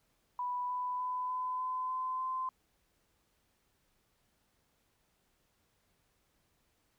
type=tone with pitch steps; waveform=sine; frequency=987.8 / 995.2 / 1002.7 / 1010.3 / 1017.9 / 1025.6 / 1033.3 Hz; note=B5 / B5 / B5 / B5 / C6 / C6 / C6; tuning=0 / +13 / +26 / +39 / -48 / -35 / -22 cents; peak=-33 dBFS; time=0.39-2.49 s; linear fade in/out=2 ms; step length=300 ms; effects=pink hiss -75 dBFS RMS until 6.98 s